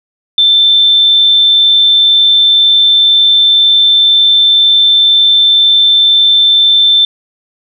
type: tone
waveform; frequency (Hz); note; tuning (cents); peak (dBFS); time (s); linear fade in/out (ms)
sine; 3549; A7; +14; -4; 0.38-7.05; 2
effects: none